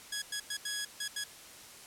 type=tone bursts at uneven times; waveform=10% pulse; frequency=1670 Hz; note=G#6; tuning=9 cents sharp; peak=-25 dBFS; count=6; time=0.12-0.22 / 0.32-0.4 / 0.5-0.57 / 0.65-0.85 / 1-1.08 / 1.16-1.24 s; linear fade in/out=5 ms; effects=white hiss -51 dBFS RMS until 1.86 s + low-pass 11000 Hz 12 dB/octave